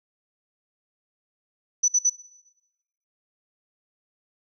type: tone bursts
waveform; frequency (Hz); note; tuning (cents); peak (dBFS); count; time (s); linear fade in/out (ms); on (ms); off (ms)
sine; 5970; F#8; +15; -16; 3; 1.83-2.099; 10; 53; 55
effects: noise-tail reverb RT60 1.0 s tail -19 dB re dry